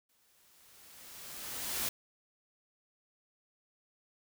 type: noise with exponential growth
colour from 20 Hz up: white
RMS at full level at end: -33 dBFS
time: 0.09-1.89 s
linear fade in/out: 5 ms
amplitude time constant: 390 ms
effects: none